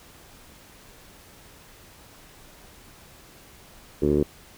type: tone with low-pass filter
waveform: 10% pulse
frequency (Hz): 73.8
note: D2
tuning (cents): +9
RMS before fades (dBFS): -21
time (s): 4.02-4.23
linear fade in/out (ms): 5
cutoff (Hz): 390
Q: 3.4
effects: pink hiss -50 dBFS RMS until 4.57 s